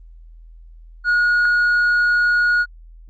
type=tone with tanh clipping; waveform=sine; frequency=1446 Hz; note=F#6; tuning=40 cents flat; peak=-14 dBFS; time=1.04-2.66 s; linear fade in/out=50 ms; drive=2 dB; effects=added 41 Hz sine -39 dBFS peak until 3.09 s + Opus 24 kbps